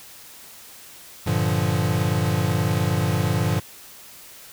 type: chord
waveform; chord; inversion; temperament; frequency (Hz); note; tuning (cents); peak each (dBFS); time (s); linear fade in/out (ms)
square; G minor seventh; none; equal; 98 / 116.54 / 146.83 / 174.61; G2 / Bb2 / D3 / F3; 0 / 0 / 0 / 0; -25 / -26 / -26 / -27; 1.26-3.6; 10
effects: white hiss -44 dBFS RMS until 4.52 s